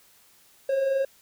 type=tone pair together; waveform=triangle; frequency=520.3 / 542 Hz; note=C5 / C#5; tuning=-10 / -39 cents; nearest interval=minor second; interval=71 cents; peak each=-31 / -20 dBFS; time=0.69-1.05 s; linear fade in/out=5 ms; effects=white hiss -58 dBFS RMS until 1.21 s